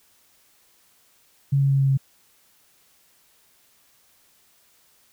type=tone with pitch steps; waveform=sine; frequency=138.9 / 138.02 / 137.15 / 136.28 / 135.41 Hz; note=C#3 / C#3 / C#3 / C#3 / C#3; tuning=+4 / -7 / -18 / -29 / -40 cents; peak=-16 dBFS; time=1.52-1.975 s; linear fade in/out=10 ms; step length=91 ms; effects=white hiss -60 dBFS RMS until 5.12 s